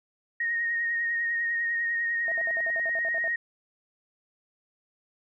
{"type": "tone with vibrato", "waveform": "sine", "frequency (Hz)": 1864.7, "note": "A#6", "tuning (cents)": 0, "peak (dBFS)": -25, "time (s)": [0.4, 3.36], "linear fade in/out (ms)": 5, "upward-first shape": "sine", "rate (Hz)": 10, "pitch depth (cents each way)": 21}
{"type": "tone bursts", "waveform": "sine", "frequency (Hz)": 659.3, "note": "E5", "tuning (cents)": 0, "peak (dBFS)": -33, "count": 11, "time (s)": [2.28, 3.278], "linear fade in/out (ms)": 0, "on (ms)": 38, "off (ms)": 58}
{"effects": []}